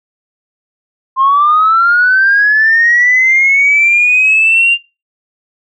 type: linear sweep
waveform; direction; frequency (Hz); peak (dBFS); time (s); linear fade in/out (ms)
sine; up; 1048 to 2800; -5; 1.16-4.78; 50
effects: noise-tail reverb RT60 0.3 s tail -25 dB re dry + tanh soft clip ceiling -1 dBFS